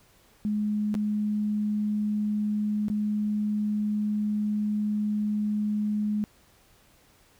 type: tone with dropouts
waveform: sine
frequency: 210 Hz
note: G#3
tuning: 19 cents sharp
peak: -24 dBFS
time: 0.45-6.24 s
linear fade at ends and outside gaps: 0 ms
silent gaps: 0.942-0.951 / 2.883-2.9 s
effects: pink hiss -60 dBFS RMS until 7.39 s